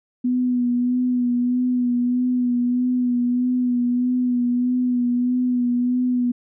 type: tone with vibrato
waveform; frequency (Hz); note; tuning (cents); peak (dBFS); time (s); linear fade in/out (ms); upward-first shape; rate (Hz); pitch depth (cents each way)
sine; 246.9; B3; 0; -17; 0.24-6.32; 10; sine; 1.6; 27
effects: none